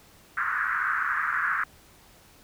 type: band-pass noise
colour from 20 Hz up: white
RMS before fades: -27 dBFS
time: 0.37-1.64 s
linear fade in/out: 5 ms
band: 1200 to 1700 Hz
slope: 48 dB/octave
effects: pink hiss -55 dBFS RMS until 2.43 s